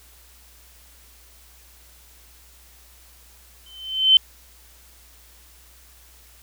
sine tone with exponential growth, 3075 Hz, G7, 34 cents flat, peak -7 dBFS, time 3.66-4.17 s, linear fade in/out 2 ms, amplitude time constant 110 ms, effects added 60 Hz sine -52 dBFS peak until 6.42 s + white hiss -52 dBFS RMS until 6.42 s

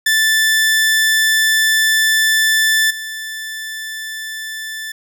sawtooth tone with level steps, 1760 Hz, A6, in tune, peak -8 / -21 dBFS, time 0.06-4.92 s, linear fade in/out 5 ms, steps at 2.9 s, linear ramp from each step 10 ms, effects none

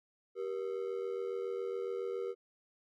triangle ring-modulated tone, 432.5 Hz, A4, 30 cents flat, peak -30 dBFS, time 0.35-2.35 s, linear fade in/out 50 ms, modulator 43.6 Hz, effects none

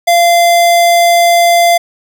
square tone, 689 Hz, F5, 24 cents flat, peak -6 dBFS, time 0.07-1.78 s, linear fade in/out 10 ms, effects none

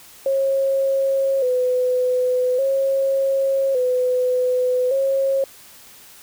sine tone with vibrato, 522 Hz, C5, 4 cents flat, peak -16 dBFS, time 0.26-5.44 s, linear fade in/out 2 ms, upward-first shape square, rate 0.43 Hz, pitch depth 65 cents each way, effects white hiss -45 dBFS RMS until 6.22 s

